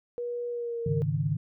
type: tone with pitch glide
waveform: sine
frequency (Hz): 481.2 to 461.3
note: B4 to A#4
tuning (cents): -45 to -18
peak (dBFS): -30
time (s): 0.18-1.02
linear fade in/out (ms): 0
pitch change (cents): -73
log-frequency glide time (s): 0.49-0.89
type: chord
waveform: sine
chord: Ab suspended fourth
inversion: none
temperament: just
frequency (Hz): 103.83 / 138.43 / 155.74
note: Ab2 / Db3 / Eb3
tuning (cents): 0 / -2 / +2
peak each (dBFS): -32 / -29 / -28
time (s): 0.86-1.37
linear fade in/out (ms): 5
effects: none